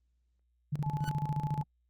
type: tone with tremolo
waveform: sine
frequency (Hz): 146.83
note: D3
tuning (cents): 0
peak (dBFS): -28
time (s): 0.72-1.64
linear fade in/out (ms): 10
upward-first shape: square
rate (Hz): 14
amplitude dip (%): 80
type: tone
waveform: sine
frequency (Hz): 860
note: A5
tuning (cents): -40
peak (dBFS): -38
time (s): 0.83-1.63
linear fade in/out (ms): 5
type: tone with exponential growth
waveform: sawtooth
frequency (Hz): 1489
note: F#6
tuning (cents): +11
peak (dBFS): -33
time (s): 0.98-1.09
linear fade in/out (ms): 0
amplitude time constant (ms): 23
effects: added 60 Hz sine -70 dBFS peak until 1.89 s + Opus 32 kbps